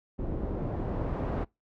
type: noise with low-pass filter sweep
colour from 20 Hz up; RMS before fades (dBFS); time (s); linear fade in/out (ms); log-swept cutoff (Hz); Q
pink; -32; 0.18-1.45; 20; 400 to 880; 0.85
effects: noise-tail reverb RT60 0.2 s tail -24 dB re dry